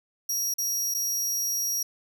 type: tone with dropouts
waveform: sawtooth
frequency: 5680 Hz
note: F8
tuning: 28 cents sharp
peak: -23 dBFS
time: 0.29-1.83 s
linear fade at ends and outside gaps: 5 ms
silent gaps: 0.54-0.583 / 0.941-0.946 s
effects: none